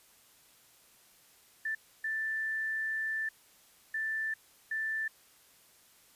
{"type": "tone bursts at uneven times", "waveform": "sine", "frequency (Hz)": 1767, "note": "A6", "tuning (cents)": 7, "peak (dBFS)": -31, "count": 4, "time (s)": [[1.65, 1.75], [2.04, 3.29], [3.94, 4.34], [4.71, 5.08]], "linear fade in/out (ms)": 5, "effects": ["white hiss -62 dBFS RMS until 6.15 s", "resampled to 32000 Hz"]}